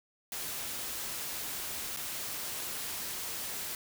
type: noise with dropouts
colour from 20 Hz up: white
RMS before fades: -38 dBFS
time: 0.32-3.75 s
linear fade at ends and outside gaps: 1 ms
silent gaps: 1.964-1.971 s
effects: none